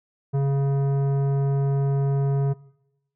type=tone with tanh clipping; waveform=sine; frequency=138.59 Hz; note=C#3; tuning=in tune; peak=-21 dBFS; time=0.33-2.54 s; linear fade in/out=20 ms; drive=13 dB; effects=noise-tail reverb RT60 0.9 s tail -22 dB re dry